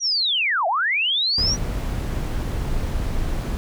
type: linear two-way sweep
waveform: sine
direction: down then up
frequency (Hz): 5880 to 630 to 5880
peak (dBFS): -18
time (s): 0-1.57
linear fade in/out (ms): 50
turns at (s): 0.67
type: noise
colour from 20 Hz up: brown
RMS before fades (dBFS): -24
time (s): 1.38-3.57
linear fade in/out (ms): 0
effects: none